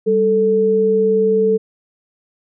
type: tone pair together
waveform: sine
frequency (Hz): 196.2 / 440.5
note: G3 / A4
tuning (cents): +2 / +2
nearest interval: octave + major second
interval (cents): 1400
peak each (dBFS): -20 / -12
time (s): 0.06-1.58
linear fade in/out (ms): 20
effects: none